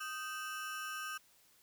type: ring-modulated tone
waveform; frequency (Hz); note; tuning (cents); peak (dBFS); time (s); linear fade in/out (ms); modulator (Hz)
35% pulse; 1396.9; F6; 0; -35; 0-1.18; 10; 155
effects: white hiss -67 dBFS RMS until 1.62 s